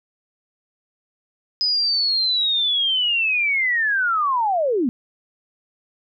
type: linear sweep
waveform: sine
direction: down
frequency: 5040 to 221.6 Hz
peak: -17 dBFS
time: 1.61-4.89 s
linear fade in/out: 0 ms
effects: none